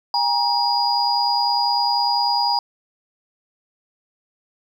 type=tone cluster; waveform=sine; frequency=813 / 943 / 4892 Hz; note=G#5 / A#5 / D#8; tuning=-37 / +20 / -30 cents; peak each=-21 dBFS; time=0.14-2.59 s; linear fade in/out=2 ms; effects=8-bit